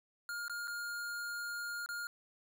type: tone with dropouts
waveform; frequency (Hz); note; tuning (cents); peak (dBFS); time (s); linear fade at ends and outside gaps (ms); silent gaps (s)
square; 1415; F6; +22; -39; 0.29-2.07; 1; 0.481-0.497 / 0.674-0.679 / 1.861-1.889
effects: none